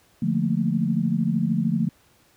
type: chord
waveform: sine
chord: Bb major seventh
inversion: first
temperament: equal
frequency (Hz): 146.83 / 174.61 / 220 / 233.1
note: D3 / F3 / A3 / Bb3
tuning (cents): 0 / 0 / 0 / 0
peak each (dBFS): -27 / -24 / -24 / -28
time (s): 0.22-1.89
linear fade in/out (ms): 5
effects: pink hiss -59 dBFS RMS until 2.36 s + high-pass 60 Hz 12 dB/octave